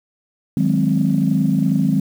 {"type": "chord", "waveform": "sine", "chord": "Ab dominant seventh", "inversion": "second", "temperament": "equal", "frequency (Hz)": [155.56, 185, 207.7, 261.6], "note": ["Eb3", "Gb3", "Ab3", "C4"], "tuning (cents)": [0, 0, 0, 0], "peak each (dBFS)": -19, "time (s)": [0.57, 2], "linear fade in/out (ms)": 2, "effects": ["tanh soft clip ceiling -5 dBFS", "7-bit"]}